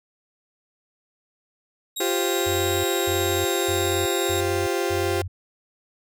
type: tone with pitch glide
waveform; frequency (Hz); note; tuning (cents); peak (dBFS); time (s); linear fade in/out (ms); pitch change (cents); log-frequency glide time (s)
20% pulse; 3800 to 3756; A#7 to A#7; +33 to +12; -22; 1.96-4.41; 10; -21; 2.92-3.68
type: chord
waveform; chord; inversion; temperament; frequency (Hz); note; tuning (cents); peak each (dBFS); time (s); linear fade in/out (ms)
35% pulse; F suspended second; none; just; 349.2 / 392.9 / 523.8; F4 / G4 / C5; 0 / +4 / +2; -24 / -24 / -28; 2-5.22; 5
type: tone bursts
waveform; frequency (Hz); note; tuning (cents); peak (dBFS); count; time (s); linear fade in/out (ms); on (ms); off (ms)
sine; 91.1; F#2; -26; -28; 5; 2.46-5.28; 10; 380; 230
effects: none